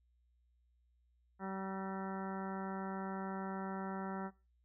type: harmonic tone with a mistuned harmonic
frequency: 191.9 Hz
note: G3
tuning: 37 cents flat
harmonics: 1 / 2 / 3 / 4 / 5 / 6 / 7 / 8 / 9 / 10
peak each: -42 / -47 / -51 / -47 / -48 / -57 / -49 / -56 / -56 / -61 dBFS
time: 1.39-4.31 s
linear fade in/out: 50 ms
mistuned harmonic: 9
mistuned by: +58 cents
effects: noise-tail reverb RT60 0.3 s tail -21 dB re dry + added 60 Hz sine -70 dBFS peak until 4.64 s